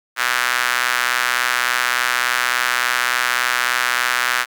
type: tone with high-pass filter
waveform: sawtooth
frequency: 123.47 Hz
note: B2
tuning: in tune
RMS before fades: -19 dBFS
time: 0.16-4.46 s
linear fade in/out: 50 ms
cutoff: 1500 Hz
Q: 2.3
effects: none